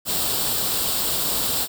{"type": "noise with comb filter", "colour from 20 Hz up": "white", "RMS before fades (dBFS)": -23, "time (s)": [0.05, 1.68], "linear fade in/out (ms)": 50, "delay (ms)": 0.24, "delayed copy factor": 0.6, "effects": []}